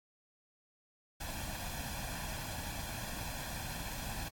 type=noise with comb filter; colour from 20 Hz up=pink; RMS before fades=-41 dBFS; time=1.2-4.29 s; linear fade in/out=10 ms; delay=1.2 ms; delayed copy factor=+0.65; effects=AAC 64 kbps